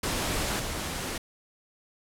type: noise with level steps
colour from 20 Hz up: pink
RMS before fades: -29 / -33 dBFS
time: 0.03-1.18 s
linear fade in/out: 5 ms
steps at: 0.59 s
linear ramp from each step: 10 ms
effects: low-pass 12000 Hz 12 dB/octave